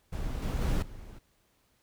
brown noise with level steps, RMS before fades -34 / -30 / -27 / -45 dBFS, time 0.12-1.19 s, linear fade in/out 10 ms, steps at 0.42 / 0.61 / 0.82 s, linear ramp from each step 5 ms, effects pink hiss -70 dBFS RMS until 1.82 s

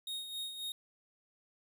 45% pulse tone with tremolo, 3729 Hz, A#7, in tune, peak -37 dBFS, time 0.07-0.72 s, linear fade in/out 2 ms, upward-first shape sine, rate 3.7 Hz, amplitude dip 55%, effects none

